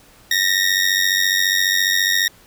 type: ring-modulated tone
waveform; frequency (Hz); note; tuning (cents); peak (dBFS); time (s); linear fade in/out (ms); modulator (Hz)
20% pulse; 1863; A#6; -2; -7; 0.31-2.28; 2; 47.3
effects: pink hiss -49 dBFS RMS until 2.46 s